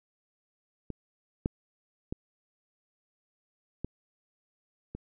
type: clicks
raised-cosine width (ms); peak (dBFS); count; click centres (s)
3; -23 / -14 / -20 / -20 / -25; 5; 0.903 / 1.459 / 2.125 / 3.846 / 4.95
effects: none